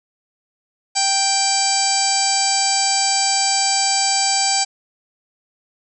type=harmonic tone; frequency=784 Hz; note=G5; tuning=in tune; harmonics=1 / 2 / 3 / 4 / 5 / 6 / 7 / 8 / 9 / 10; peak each=-21 / -32 / -27 / -32 / -32 / -21 / -28 / -27 / -27 / -21 dBFS; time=0.95-4.65 s; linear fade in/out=20 ms; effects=none